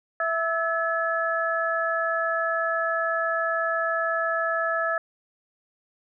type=tone cluster; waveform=sine; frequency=660 / 1306 / 1708 Hz; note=E5 / E6 / G#6; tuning=+2 / -17 / +48 cents; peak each=-27 dBFS; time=0.2-4.98 s; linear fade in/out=2 ms; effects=none